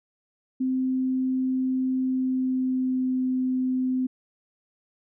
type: tone with pitch glide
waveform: sine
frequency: 259.2 to 256.7 Hz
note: C4 to C4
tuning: -16 to -33 cents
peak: -22 dBFS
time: 0.6-4.07 s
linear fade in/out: 10 ms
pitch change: -17 cents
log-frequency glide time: 1.99-3.21 s
effects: none